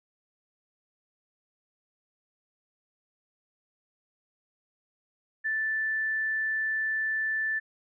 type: tone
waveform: sine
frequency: 1760 Hz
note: A6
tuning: in tune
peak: -26 dBFS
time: 5.44-7.6 s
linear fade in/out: 20 ms
effects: none